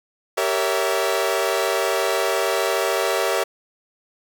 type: chord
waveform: sawtooth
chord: G diminished seventh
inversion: none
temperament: equal with one note detuned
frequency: 392 / 466.2 / 565.4 / 659.3 Hz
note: G4 / Bb4 / Db5 / Fb5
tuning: 0 / 0 / +34 / 0 cents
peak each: -21 dBFS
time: 0.37-3.44 s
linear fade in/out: 10 ms
effects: none